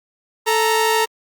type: tone pair together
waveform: sawtooth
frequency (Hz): 440 / 932.3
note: A4 / A#5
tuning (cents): 0 / 0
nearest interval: octave + minor second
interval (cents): 1300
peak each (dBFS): -14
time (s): 0.46-1.06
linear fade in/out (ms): 20
effects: Opus 48 kbps